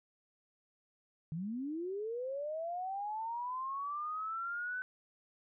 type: linear sweep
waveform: sine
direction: up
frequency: 150 to 1516 Hz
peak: -36 dBFS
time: 1.32-4.82 s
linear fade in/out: 0 ms
effects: none